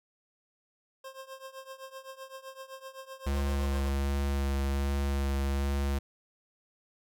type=tone with tremolo; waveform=25% pulse; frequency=531 Hz; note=C5; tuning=25 cents sharp; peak=-36 dBFS; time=1.04-3.89 s; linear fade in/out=5 ms; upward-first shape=triangle; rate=7.8 Hz; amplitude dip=90%
type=tone with vibrato; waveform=square; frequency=69.3 Hz; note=C#2; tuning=in tune; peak=-28 dBFS; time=3.26-5.99 s; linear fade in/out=10 ms; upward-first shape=sine; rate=1.3 Hz; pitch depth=16 cents each way
effects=none